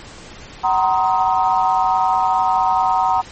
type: chord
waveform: sine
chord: C half-diminished seventh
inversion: second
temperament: just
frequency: 753.5 / 941.9 / 1046.5 / 1255.8 Hz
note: Gb5 / Bb5 / C6 / Eb6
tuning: +31 / +18 / 0 / +16 cents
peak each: -17 / -17 / -23 / -23 dBFS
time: 0.63-3.22 s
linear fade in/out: 20 ms
effects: pink hiss -38 dBFS RMS until 3.31 s + MP3 32 kbps